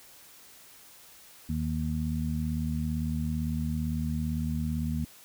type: harmonic tone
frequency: 77.78 Hz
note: D#2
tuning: in tune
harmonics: 1 / 2 / 3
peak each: -32 / -32 / -32 dBFS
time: 1.49-5.05 s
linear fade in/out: 5 ms
effects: white hiss -53 dBFS RMS until 5.24 s